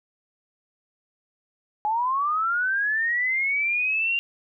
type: linear sweep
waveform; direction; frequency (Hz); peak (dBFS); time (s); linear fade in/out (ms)
sine; up; 830.6 to 2794; -21; 1.85-4.19; 0
effects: none